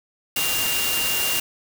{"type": "tone in noise", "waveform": "sine", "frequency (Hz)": 2794, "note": "F7", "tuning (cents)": 0, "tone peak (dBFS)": -25, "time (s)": [0.36, 1.4], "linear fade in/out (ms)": 5, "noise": "white", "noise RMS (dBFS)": -24, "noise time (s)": [0.36, 1.4], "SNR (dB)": -4, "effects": []}